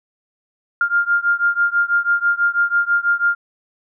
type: beating tone pair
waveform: sine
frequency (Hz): 1400 / 1406.1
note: F6 / F6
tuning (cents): +4 / +11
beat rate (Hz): 6.1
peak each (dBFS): -17 / -18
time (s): 0.81-3.35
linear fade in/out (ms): 2
effects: none